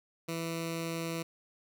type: tone with notch filter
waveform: 10% pulse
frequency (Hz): 165.5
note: E3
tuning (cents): +7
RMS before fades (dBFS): -36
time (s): 0.28-1.23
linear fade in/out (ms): 10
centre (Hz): 810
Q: 1.5
effects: none